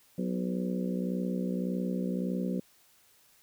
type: harmonic tone with a mistuned harmonic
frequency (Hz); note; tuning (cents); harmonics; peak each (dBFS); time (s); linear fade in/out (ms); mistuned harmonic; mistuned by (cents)
61.74; B1; 0; 3 / 4 / 5 / 6 / 7 / 8 / 9; -31 / -35 / -44 / -40 / -46 / -40 / -48; 0.18-2.6; 5; 8; +26
effects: white hiss -63 dBFS RMS until 3.42 s